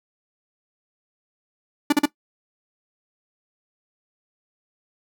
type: tone bursts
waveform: 45% pulse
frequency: 292.4 Hz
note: D4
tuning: 7 cents flat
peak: -13 dBFS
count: 3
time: 1.9-2.057 s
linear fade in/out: 5 ms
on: 25 ms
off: 41 ms
effects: noise-tail reverb RT60 0.1 s tail -18 dB re dry